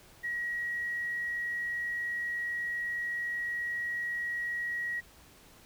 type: tone with tanh clipping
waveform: triangle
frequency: 1906 Hz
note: A#6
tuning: 38 cents sharp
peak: -31 dBFS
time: 0.23-5.01 s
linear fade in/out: 20 ms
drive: 2 dB
effects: pink hiss -57 dBFS RMS until 5.65 s